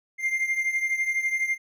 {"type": "beating tone pair", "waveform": "triangle", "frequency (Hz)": [2101, 2113], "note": ["C7", "C7"], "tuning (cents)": [7, 16], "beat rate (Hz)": 12, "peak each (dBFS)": [-23, -28], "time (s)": [0.18, 1.58], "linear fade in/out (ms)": 50, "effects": []}